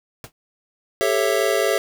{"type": "noise with exponential decay", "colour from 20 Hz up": "pink", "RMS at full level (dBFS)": -32, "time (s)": [0.24, 0.32], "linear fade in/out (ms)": 1, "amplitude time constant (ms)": 17}
{"type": "chord", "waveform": "square", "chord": "A dominant seventh", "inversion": "third", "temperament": "just", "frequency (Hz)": [396, 440, 550, 660], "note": ["G4", "A4", "C#5", "E5"], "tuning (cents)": [18, 0, -14, 2], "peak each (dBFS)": -24, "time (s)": [1.01, 1.78], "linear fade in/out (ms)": 0}
{"effects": []}